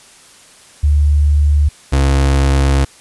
sine / 35% pulse tone pair in turn, 73.42 / 68.48 Hz, D2 / C#2, 0 / -20 cents, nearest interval minor second, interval 120 cents, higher first, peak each -8 dBFS, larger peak neither, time 0.83-1.69 / 1.92-2.85 s, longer second, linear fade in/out 10 ms, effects white hiss -43 dBFS RMS until 3 s + resampled to 24000 Hz

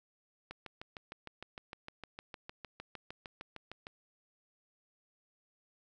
click train, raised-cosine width 0.3 ms, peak -28 dBFS, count 23, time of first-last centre 0.51-3.869 s, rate 6.55 Hz, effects none

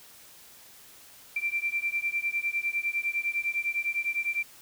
sine beating tone pair, 2349 / 2358.9 Hz, D7 / D7, 0 / +7 cents, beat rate 9.9 Hz, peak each -30 dBFS, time 1.36-4.43 s, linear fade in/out 5 ms, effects white hiss -52 dBFS RMS until 4.61 s

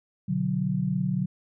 sine chord, B minor, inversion none, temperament equal, 123.47 / 146.83 / 185 Hz, B2 / D3 / F#3, 0 / 0 / 0 cents, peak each -32 / -28 / -26 dBFS, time 0.28-1.26 s, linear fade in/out 10 ms, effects none

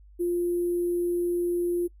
sine tone with sample-and-hold, 349.2 Hz, F4, in tune, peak -23 dBFS, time 0.19-1.88 s, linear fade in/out 20 ms, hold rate 11025 Hz, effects noise-tail reverb RT60 0.1 s tail -24 dB re dry + added 50 Hz sine -49 dBFS peak until 2 s

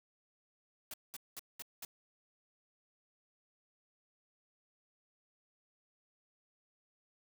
white noise bursts, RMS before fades -45 dBFS, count 5, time 0.91-1.85 s, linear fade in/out 2 ms, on 28 ms, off 200 ms, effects none

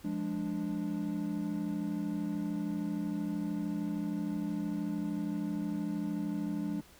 triangle chord, D diminished, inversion first, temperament equal, 174.61 / 207.7 / 293.7 Hz, F3 / Ab3 / D4, 0 / 0 / 0 cents, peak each -36 / -34 / -34 dBFS, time 0.04-6.81 s, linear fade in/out 10 ms, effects pink hiss -58 dBFS RMS until 6.99 s

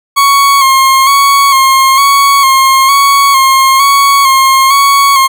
40% pulse tone with vibrato, 1092 Hz, C#6, 26 cents flat, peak -3 dBFS, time 0.16-5.28 s, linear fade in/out 20 ms, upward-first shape square, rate 1.1 Hz, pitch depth 36 cents each way, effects none

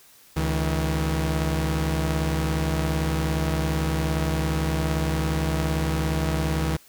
sawtooth tone pair together, 71.27 / 160 Hz, C#2 / D#3, +49 / +49 cents, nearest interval octave + major second, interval 1400 cents, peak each -21 dBFS, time 0.36-6.77 s, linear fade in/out 10 ms, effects white hiss -53 dBFS RMS until 6.88 s

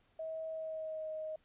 sine tone with pitch glide, 641 to 626 Hz, E5 to D#5, -49 to +10 cents, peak -38 dBFS, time 0.19-1.36 s, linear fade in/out 5 ms, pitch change -41 cents, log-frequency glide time 0.48-1.1 s, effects pink hiss -72 dBFS RMS until 1.44 s + resampled to 8000 Hz

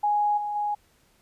sine tone with level steps, 830.6 Hz, G#5, in tune, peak -20 / -27 / -24 dBFS, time 0.03-0.75 s, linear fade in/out 10 ms, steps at 0.37 / 0.55 s, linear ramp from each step 10 ms, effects pink hiss -63 dBFS RMS until 1.21 s + resampled to 32000 Hz

